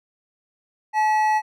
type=tone pair together; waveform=triangle; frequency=860 / 1932.9 Hz; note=A5 / B6; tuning=-40 / -38 cents; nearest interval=octave + major second; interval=1402 cents; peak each=-15 / -25 dBFS; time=0.93-1.42 s; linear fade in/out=50 ms; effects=none